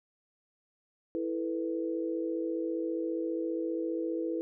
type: chord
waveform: sine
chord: E suspended fourth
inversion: none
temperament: just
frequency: 329.6 / 439.5 / 494.4 Hz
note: E4 / A4 / B4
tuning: 0 / -2 / +2 cents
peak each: -32 / -38 / -36 dBFS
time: 1.15-4.41 s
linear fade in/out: 0 ms
effects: none